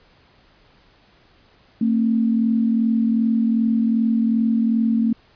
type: tone pair together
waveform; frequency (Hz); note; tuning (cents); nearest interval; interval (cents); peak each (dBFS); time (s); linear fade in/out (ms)
sine; 225.4 / 268; A3 / C4; +42 / +42; minor third; 300; -16 / -24; 1.81-5.13; 5
effects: pink hiss -55 dBFS RMS until 5.35 s + resampled to 11025 Hz